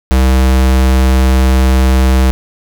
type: tone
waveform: square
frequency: 65 Hz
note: C2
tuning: 11 cents flat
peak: -7 dBFS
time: 0.11-2.31 s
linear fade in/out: 0 ms
effects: none